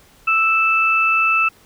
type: tone pair together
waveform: sine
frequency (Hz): 1318.5 / 2637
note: E6 / E7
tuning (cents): 0 / 0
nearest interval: octave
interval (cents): 1200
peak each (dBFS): -17 / -15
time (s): 0.27-1.49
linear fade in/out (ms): 10
effects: pink hiss -51 dBFS RMS until 1.65 s